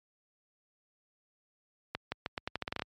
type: accelerating click train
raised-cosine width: 0.3 ms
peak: -17 dBFS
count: 12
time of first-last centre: 1.95-2.821 s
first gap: 170 ms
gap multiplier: 0.83
effects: high-pass 60 Hz 12 dB/octave + MP3 64 kbps